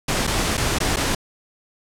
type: noise with dropouts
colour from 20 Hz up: pink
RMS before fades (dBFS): -21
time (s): 0.08-1.15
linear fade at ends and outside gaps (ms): 5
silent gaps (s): 0.269-0.274 / 0.571-0.576 / 0.786-0.802 / 0.961-0.968
effects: low-pass 10000 Hz 12 dB/octave